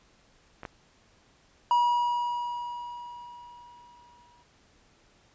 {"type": "clicks", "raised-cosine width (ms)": 0.5, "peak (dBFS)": [-25, -21], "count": 2, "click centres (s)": [0.633, 0.652]}
{"type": "tone with exponential decay", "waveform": "triangle", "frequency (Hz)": 963, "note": "B5", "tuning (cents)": -44, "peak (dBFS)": -17, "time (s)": [1.71, 4.43], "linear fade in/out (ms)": 1, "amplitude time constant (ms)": 590}
{"effects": ["pink hiss -62 dBFS RMS until 5.34 s", "resampled to 16000 Hz"]}